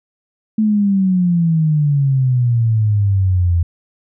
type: exponential sweep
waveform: sine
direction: down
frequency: 219.5 to 83.9 Hz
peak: -11 dBFS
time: 0.58-3.63 s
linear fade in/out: 5 ms
effects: none